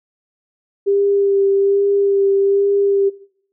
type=tone with vibrato; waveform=sine; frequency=397.4 Hz; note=G4; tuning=24 cents sharp; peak=-12 dBFS; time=0.86-3.1 s; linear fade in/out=20 ms; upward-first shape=sine; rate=1.2 Hz; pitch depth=16 cents each way; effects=noise-tail reverb RT60 0.6 s tail -18 dB re dry